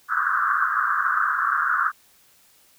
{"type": "band-pass noise", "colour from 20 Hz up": "white", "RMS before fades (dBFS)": -22, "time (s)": [0.08, 1.92], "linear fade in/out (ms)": 50, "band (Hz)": [1100, 1600], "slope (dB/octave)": 96, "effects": ["white hiss -57 dBFS RMS until 2.78 s"]}